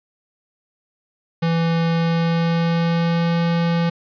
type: tone with pitch glide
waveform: square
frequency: 166.2 to 169.01 Hz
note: E3 to E3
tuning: +15 to +44 cents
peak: -17 dBFS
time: 1.42-3.9 s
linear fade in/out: 10 ms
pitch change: +29 cents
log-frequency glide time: 1.88-3.45 s
effects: resampled to 11025 Hz + 9-bit